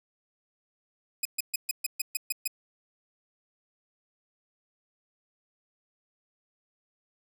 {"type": "tone bursts", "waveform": "5% pulse", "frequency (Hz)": 2506, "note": "D#7", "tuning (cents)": 12, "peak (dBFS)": -17, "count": 9, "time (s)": [1.23, 2.477], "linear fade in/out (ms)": 5, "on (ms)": 23, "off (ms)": 130, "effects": []}